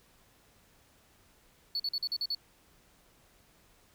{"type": "tone bursts", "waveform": "sine", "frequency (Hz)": 4435, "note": "C#8", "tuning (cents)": 0, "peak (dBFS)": -28, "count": 7, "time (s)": [1.75, 2.349], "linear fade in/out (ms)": 2, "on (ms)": 47, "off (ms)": 45, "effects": ["tanh soft clip ceiling -27 dBFS", "pink hiss -64 dBFS RMS until 3.94 s"]}